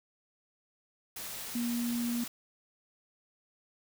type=tone in noise; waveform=sine; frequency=237.9 Hz; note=A#3; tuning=35 cents sharp; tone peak=-30 dBFS; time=1.55-2.24 s; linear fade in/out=5 ms; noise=white; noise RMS=-41 dBFS; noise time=1.16-2.28 s; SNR=+8 dB; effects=none